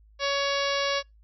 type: harmonic tone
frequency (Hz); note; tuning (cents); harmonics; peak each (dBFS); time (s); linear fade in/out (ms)
560; C#5; +18; 1 / 2 / 3 / 4 / 5 / 6 / 7 / 8 / 9 / 10; -28 / -31 / -33 / -34 / -35 / -36 / -36 / -37 / -38 / -38; 0.19-1.03; 50
effects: noise-tail reverb RT60 0.2 s tail -26 dB re dry + added 53 Hz sine -53 dBFS peak until 1.23 s